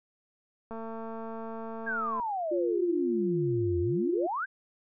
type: click train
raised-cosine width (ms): 1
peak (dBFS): -27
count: 336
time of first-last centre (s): 0.71-2.199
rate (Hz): 225
type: exponential two-way sweep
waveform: sine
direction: down then up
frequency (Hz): 1658 to 82.41 to 1658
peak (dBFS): -29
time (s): 1.86-4.46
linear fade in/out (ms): 20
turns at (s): 3.8
type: tone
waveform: sine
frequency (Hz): 349.2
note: F4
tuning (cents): 0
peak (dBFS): -27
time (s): 2.51-4.27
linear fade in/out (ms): 10
effects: none